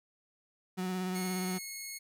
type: tone with vibrato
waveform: 35% pulse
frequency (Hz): 184.4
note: F#3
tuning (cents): -6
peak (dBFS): -31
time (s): 0.77-1.59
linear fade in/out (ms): 20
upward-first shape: sine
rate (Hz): 17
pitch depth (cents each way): 22
type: tone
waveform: 10% pulse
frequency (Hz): 2177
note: C#7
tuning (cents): -32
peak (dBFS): -31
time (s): 1.14-1.99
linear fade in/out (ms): 20
effects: none